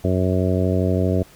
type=harmonic tone; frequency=92.5 Hz; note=F#2; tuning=in tune; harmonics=1 / 2 / 3 / 4 / 5 / 6 / 7; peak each=-20 / -23 / -25 / -26 / -27 / -28 / -28 dBFS; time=0.04-1.23 s; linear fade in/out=5 ms; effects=pink hiss -49 dBFS RMS until 1.35 s